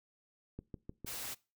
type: click train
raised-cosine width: 3 ms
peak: -30 dBFS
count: 4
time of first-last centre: 0.59-1.047 s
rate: 6.57 Hz
type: noise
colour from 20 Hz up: white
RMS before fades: -42 dBFS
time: 1.06-1.35 s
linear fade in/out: 20 ms
effects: noise-tail reverb RT60 0.3 s tail -22 dB re dry